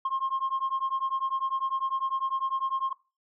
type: beating tone pair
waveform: sine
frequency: 1063 / 1073 Hz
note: C6 / C6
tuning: +27 / +43 cents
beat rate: 10 Hz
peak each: -28 dBFS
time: 0.05-2.93 s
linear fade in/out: 5 ms
effects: noise-tail reverb RT60 0.3 s tail -21 dB re dry + tanh soft clip ceiling -22 dBFS